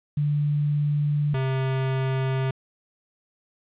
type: tone pair in turn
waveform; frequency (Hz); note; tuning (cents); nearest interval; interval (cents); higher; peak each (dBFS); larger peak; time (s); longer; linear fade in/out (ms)
sine / square; 147 / 132.45; D3 / C3; +2 / +22; major second; 180; first; -20 / -23; first; 0.17-1.34 / 1.34-2.51; neither; 5
effects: resampled to 8000 Hz + 9-bit